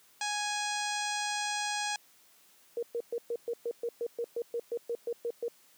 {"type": "harmonic tone", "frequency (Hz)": 830.6, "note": "G#5", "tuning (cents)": 0, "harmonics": [1, 2, 3, 4, 5, 6, 7, 8, 9, 10], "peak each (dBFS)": [-35, -38, -40, -41, -42, -43, -43, -44, -45, -45], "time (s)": [0.21, 1.96], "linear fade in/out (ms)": 2}
{"type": "tone bursts", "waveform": "sine", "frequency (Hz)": 471.1, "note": "A#4", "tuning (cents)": 18, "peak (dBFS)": -30, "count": 16, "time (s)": [2.77, 5.482], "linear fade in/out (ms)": 2, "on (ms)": 57, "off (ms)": 120}
{"effects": ["white hiss -62 dBFS RMS until 5.77 s", "high-pass 150 Hz 12 dB/octave"]}